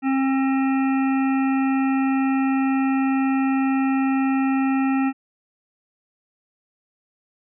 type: harmonic tone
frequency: 267.8 Hz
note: C4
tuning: 40 cents sharp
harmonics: 1 / 3 / 5 / 7 / 9 / 10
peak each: -18 / -28 / -32 / -35 / -37 / -38 dBFS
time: 0.02-5.13 s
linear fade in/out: 50 ms
effects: none